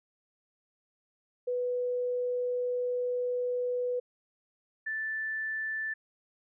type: tone pair in turn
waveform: sine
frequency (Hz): 493.9 / 1760.1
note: B4 / A6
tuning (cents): 0 / 0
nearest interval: octave + minor seventh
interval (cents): 2200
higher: second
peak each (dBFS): -28 / -31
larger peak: first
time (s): 1.47-4 / 4.86-5.94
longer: first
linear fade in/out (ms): 10
effects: none